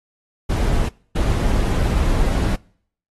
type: noise bursts at uneven times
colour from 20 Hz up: brown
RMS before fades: -18 dBFS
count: 2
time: 0.49-0.89 / 1.15-2.56 s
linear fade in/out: 10 ms
effects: noise-tail reverb RT60 0.6 s tail -25 dB re dry + AAC 32 kbps